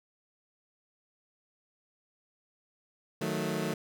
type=chord; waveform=20% pulse; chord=D# diminished; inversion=none; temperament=equal with one note detuned; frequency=155.56 / 183.83 / 220 Hz; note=D#3 / F#3 / A3; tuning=0 / -11 / 0 cents; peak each=-30 dBFS; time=3.21-3.74 s; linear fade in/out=5 ms; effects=none